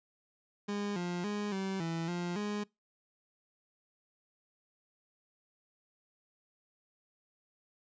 30% pulse tone with pitch steps, 204.3 / 176.2 / 206.9 / 192.3 / 165.4 / 175.2 / 207.5 Hz, G#3 / F3 / G#3 / G3 / E3 / F3 / G#3, -28 / +16 / -6 / -33 / +6 / +6 / -1 cents, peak -31 dBFS, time 0.68-2.64 s, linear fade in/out 10 ms, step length 280 ms, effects noise-tail reverb RT60 0.2 s tail -24 dB re dry + resampled to 16000 Hz

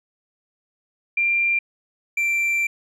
sine / triangle tone pair in turn, 2379 / 2352 Hz, D7 / D7, +22 / +2 cents, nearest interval unison, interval 20 cents, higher first, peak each -17 dBFS, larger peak neither, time 1.17-1.59 / 2.17-2.67 s, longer second, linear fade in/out 5 ms, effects resampled to 32000 Hz

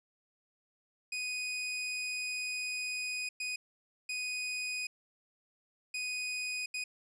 sawtooth tone bursts at uneven times, 2489 Hz, D#7, in tune, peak -31 dBFS, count 5, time 1.12-3.29 / 3.4-3.56 / 4.09-4.87 / 5.94-6.66 / 6.74-6.84 s, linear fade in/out 5 ms, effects resampled to 22050 Hz

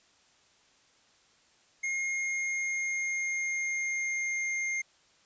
square tone with pitch glide, 2140 to 2118 Hz, C7 to C7, +38 to +21 cents, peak -30 dBFS, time 1.83-4.82 s, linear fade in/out 10 ms, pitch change -17 cents, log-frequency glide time 2.06-4.49 s, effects white hiss -64 dBFS RMS until 5.25 s + resampled to 16000 Hz

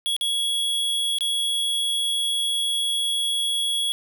square tone with dropouts, 3342 Hz, G#7, 10 cents sharp, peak -22 dBFS, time 0.06-3.92 s, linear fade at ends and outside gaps 0 ms, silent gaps 0.165-0.211 / 1.185-1.208 s, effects 9-bit

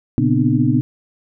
sine tone cluster, 117.9 / 139.1 / 242 / 255.7 / 301.5 Hz, A#2 / C#3 / B3 / C4 / D4, +20 / +6 / -35 / -40 / +46 cents, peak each -19 dBFS, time 0.18-0.81 s, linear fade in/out 0 ms, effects none

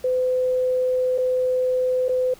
sine tone with dropouts, 508 Hz, B4, 49 cents sharp, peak -18 dBFS, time 0.04-2.34 s, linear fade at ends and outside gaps 5 ms, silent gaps 1.179-1.183 / 2.084-2.091 s, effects pink hiss -49 dBFS RMS until 2.39 s

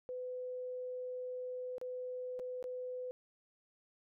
sine tone with dropouts, 503 Hz, B4, 32 cents sharp, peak -39 dBFS, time 0.09-3.11 s, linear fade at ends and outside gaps 0 ms, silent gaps 1.782-1.814 / 2.392-2.397 / 2.627-2.641 s, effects none

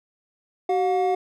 triangle tone pair together, 378.2 / 718.9 Hz, F#4 / F5, +38 / +50 cents, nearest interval major seventh, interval 1112 cents, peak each -20 dBFS, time 0.69-1.15 s, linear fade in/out 5 ms, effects none

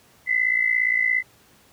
sine tone pair together, 1996.7 / 2054 Hz, B6 / C7, +18 / -33 cents, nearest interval unison, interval 49 cents, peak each -21 dBFS, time 0.26-1.23 s, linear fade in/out 50 ms, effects pink hiss -55 dBFS RMS until 1.72 s + high-pass 80 Hz 12 dB/octave

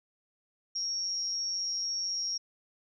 sine tone with amplitude modulation, 5588 Hz, F8, in tune, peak -27 dBFS, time 0.75-2.38 s, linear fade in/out 10 ms, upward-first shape sine, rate 186 Hz, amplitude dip 70%, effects none

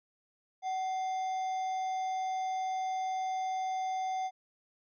harmonic tone with a mistuned harmonic, 698.5 Hz, F5, in tune, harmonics 1 / 3 / 5 / 7 / 9, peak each -31 / -49 / -54 / -59 / -55 dBFS, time 0.62-4.31 s, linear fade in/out 50 ms, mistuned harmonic 1, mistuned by +130 cents, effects none

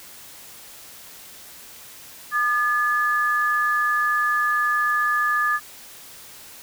sine tone pair together, 1211 / 1712.6 Hz, D#6 / A6, -47 / -47 cents, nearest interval tritone, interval 600 cents, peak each -21 dBFS, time 2.31-5.6 s, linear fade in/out 50 ms, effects white hiss -43 dBFS RMS until 6.62 s

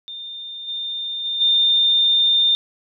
sine tone with level steps, 3614 Hz, A7, 46 cents sharp, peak -30 / -24 / -21 / -13 dBFS, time 0.08-2.55 s, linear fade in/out 0 ms, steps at 0.67 / 1.24 / 1.4 s, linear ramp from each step 20 ms, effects none

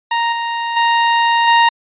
sawtooth tone with level steps, 932.3 Hz, A#5, in tune, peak -10 / -14 / -7 / -4 dBFS, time 0.11-1.69 s, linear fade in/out 5 ms, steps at 0.32 / 0.76 / 1.47 s, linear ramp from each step 10 ms, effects resampled to 8000 Hz

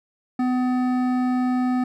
sine tone with hard clipping, 251.8 Hz, B3, 34 cents sharp, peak -21 dBFS, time 0.39-1.84 s, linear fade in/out 5 ms, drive 12 dB, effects none

